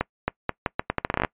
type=accelerating click train; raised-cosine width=0.5 ms; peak=-7 dBFS; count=15; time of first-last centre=0.01-1.248 s; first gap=270 ms; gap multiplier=0.79; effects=noise-tail reverb RT60 0.1 s tail -23 dB re dry + resampled to 8000 Hz